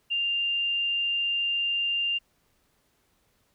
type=tone with frequency modulation; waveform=sine; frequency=2794 Hz; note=F7; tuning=in tune; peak=-24 dBFS; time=0.1-2.19 s; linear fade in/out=20 ms; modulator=25.1 Hz; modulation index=0.32; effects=pink hiss -69 dBFS RMS until 3.54 s